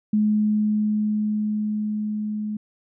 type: tone with level ramp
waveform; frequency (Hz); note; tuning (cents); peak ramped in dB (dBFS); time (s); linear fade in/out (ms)
sine; 212; G#3; +36; -16 to -25; 0.13-2.57; 5
effects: none